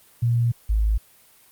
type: tone pair in turn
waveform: sine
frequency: 118.4 / 53.42 Hz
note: A#2 / G#1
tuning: +27 / +50 cents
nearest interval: octave + major second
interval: 1377 cents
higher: first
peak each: -17 dBFS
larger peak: neither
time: 0.22-0.52 / 0.69-0.98 s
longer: first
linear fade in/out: 10 ms
effects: white hiss -54 dBFS RMS until 1.51 s + Opus 32 kbps